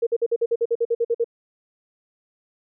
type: tone bursts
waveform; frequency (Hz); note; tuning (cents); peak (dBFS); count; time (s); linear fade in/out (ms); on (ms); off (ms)
sine; 466.2; A#4; 0; -17; 13; 0.02-1.244; 10; 48; 50
effects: none